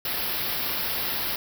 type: band-stop noise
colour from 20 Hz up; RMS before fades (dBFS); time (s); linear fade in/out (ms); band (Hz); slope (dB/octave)
white; -28; 0.05-1.36; 2; 5400 to 11000; 96
effects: none